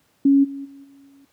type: tone with level steps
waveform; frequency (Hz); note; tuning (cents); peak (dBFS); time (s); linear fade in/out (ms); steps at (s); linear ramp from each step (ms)
sine; 277.1; C#4; -1; -11 / -29 / -40 / -46 / -48; 0.25-1.25; 5; 0.43 / 0.64 / 0.83 / 1.06; 20
effects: pink hiss -63 dBFS RMS until 1.32 s + high-pass 100 Hz 12 dB/octave